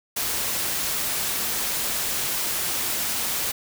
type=noise; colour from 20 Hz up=white; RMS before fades=-26 dBFS; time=0.16-3.52 s; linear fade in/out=10 ms; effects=none